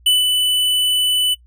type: tone with ADSR envelope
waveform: square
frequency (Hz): 2988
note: F#7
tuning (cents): +16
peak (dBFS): -11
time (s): 0.06-1.35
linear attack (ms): 6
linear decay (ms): 170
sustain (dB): -4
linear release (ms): 20
effects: noise-tail reverb RT60 0.1 s tail -21 dB re dry + added 60 Hz sine -46 dBFS peak until 1.46 s